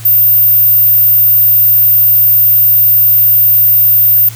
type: tone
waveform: sine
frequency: 14630 Hz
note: A#9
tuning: 34 cents flat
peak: -4 dBFS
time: 0.05-4.29 s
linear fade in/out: 5 ms
effects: added 112 Hz sine -26 dBFS peak until 4.35 s + white hiss -32 dBFS RMS until 4.35 s